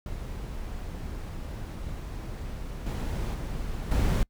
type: noise with level steps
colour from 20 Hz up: brown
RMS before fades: -36 / -30 / -33 / -24 dBFS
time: 0.06-4.23 s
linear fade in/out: 2 ms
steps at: 2.86 / 3.34 / 3.91 s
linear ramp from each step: 5 ms
effects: noise-tail reverb RT60 0.1 s tail -26 dB re dry